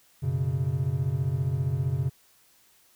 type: chord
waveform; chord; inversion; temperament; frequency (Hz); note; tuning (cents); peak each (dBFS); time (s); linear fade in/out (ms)
triangle; F# suspended fourth; none; equal; 92.5 / 123.47 / 138.59; F#2 / B2 / C#3; 0 / 0 / 0; -30 / -27 / -25; 0.22-2.1; 20
effects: white hiss -61 dBFS RMS until 2.95 s

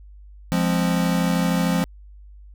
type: chord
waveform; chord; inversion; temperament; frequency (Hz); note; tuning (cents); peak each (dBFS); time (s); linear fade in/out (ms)
square; F minor; none; equal; 174.61 / 207.7 / 261.6; F3 / Ab3 / C4; 0 / 0 / 0; -21 / -26 / -26; 0.52-1.84; 0
effects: added 50 Hz sine -41 dBFS peak until 2.54 s

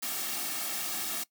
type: noise with comb filter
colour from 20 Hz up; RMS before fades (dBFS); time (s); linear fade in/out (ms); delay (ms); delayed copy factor
white; -34; 0.02-1.24; 10; 2; -0.65
effects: noise-tail reverb RT60 0.1 s tail -20 dB re dry + high-pass 200 Hz 12 dB/octave

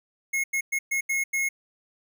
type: tone bursts at uneven times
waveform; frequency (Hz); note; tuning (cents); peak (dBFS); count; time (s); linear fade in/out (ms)
square; 2166; C#7; -41; -24; 6; 0.33-0.44 / 0.53-0.61 / 0.72-0.79 / 0.91-1.01 / 1.09-1.24 / 1.33-1.49; 10
effects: none

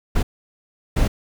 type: noise bursts at uneven times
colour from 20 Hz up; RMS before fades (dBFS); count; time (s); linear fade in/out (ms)
brown; -17; 2; 0.15-0.23 / 0.96-1.08; 10
effects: none

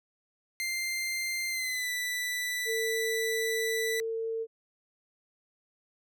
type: tone with pitch glide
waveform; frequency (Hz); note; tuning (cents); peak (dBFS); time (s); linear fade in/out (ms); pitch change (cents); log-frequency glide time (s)
sawtooth; 2093 to 1977.8; C7 to B6; 0 to +2; -27; 0.6-4; 0; -98; 1.49-1.9
type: tone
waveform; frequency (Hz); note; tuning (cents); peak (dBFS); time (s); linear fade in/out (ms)
sine; 451; A4; +43; -30; 2.65-4.47; 50
effects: none

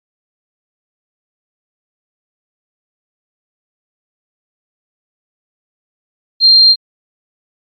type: tone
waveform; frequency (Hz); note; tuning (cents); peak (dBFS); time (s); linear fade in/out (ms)
sine; 4186; C8; 0; -3; 6.4-6.76; 50
effects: MP3 32 kbps

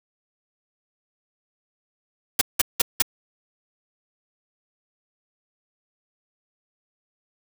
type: noise bursts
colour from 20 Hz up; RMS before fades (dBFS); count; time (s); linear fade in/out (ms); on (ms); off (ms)
white; -17; 4; 2.39-3.022; 5; 23; 180
effects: none

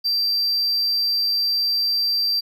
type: tone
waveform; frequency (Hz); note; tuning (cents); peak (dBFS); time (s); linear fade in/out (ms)
triangle; 4699; D8; 0; -17; 0.04-2.41; 20
effects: none

